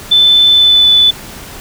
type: tone with pitch glide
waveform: sine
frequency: 3520 to 3486 Hz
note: A7 to A7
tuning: 0 to -17 cents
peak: -4 dBFS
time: 0.11-1.11 s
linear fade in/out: 10 ms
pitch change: -17 cents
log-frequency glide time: 0.51-0.94 s
effects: pink hiss -30 dBFS RMS until 1.6 s